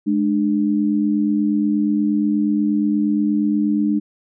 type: tone pair together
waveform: sine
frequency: 210.2 / 298.6 Hz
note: G#3 / D4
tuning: +21 / +29 cents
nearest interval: tritone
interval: 608 cents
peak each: -18 dBFS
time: 0.06-4 s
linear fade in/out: 20 ms
effects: none